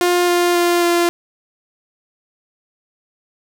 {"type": "tone with pitch steps", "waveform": "sawtooth", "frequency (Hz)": [353.7, 350.9, 348, 345.2], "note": ["F4", "F4", "F4", "F4"], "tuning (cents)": [22, 8, -6, -20], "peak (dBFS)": -9, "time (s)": [0.01, 1.09], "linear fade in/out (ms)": 0, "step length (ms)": 270, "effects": []}